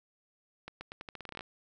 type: accelerating click train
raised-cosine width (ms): 0.3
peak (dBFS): -26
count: 14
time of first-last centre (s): 0.68-1.408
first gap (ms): 130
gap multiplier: 0.84
effects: none